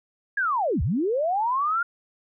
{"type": "linear two-way sweep", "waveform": "sine", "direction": "down then up", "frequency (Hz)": [1688, 59.7, 1427], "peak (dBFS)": -21, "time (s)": [0.37, 1.83], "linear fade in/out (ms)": 5, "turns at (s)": 0.82, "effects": []}